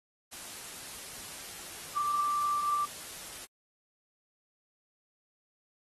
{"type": "tone in noise", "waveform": "sine", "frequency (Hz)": 1174.7, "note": "D6", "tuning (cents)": 0, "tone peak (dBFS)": -27, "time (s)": [1.95, 2.86], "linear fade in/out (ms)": 20, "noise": "white", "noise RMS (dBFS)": -44, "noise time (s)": [0.31, 3.46], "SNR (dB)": 14, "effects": ["AAC 32 kbps"]}